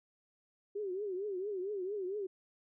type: tone with vibrato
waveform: sine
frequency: 390.7 Hz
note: G4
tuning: 6 cents flat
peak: -35 dBFS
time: 0.75-2.27 s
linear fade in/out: 10 ms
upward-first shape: triangle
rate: 4.4 Hz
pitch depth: 170 cents each way
effects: none